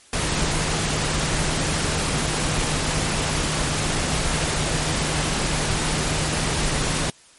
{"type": "tone in noise", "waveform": "sine", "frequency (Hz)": 153.2, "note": "D#3", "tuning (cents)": -27, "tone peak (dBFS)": -29, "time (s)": [0.13, 7.1], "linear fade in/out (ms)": 2, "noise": "pink", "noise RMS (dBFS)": -23, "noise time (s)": [0.13, 7.1], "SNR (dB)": -9, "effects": ["white hiss -51 dBFS RMS until 7.38 s", "MP3 48 kbps"]}